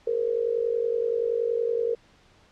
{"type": "tone with amplitude modulation", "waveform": "sine", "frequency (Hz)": 466.2, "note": "A#4", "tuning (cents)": 0, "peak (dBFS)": -19, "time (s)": [0.07, 1.95], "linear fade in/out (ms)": 5, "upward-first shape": "sine", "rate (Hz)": 50.6, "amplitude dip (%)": 80, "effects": ["pink hiss -58 dBFS RMS until 2.51 s", "low-pass 5000 Hz 12 dB/octave"]}